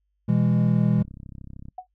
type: chord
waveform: triangle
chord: E major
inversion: second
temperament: equal with one note detuned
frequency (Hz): 123.47 / 164.81 / 204.3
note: B2 / E3 / G#3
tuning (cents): 0 / 0 / -28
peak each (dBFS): -20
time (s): 0.28-1.03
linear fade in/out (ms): 10
type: click train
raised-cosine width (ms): 5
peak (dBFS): -28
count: 24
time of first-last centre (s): 0.99-1.685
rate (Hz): 33.1
type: tone with exponential decay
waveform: sine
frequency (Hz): 738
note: F#5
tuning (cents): -5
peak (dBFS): -28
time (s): 1.78-1.87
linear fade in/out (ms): 5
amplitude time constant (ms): 18
effects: noise-tail reverb RT60 0.1 s tail -25 dB re dry + added 50 Hz sine -70 dBFS peak until 1.94 s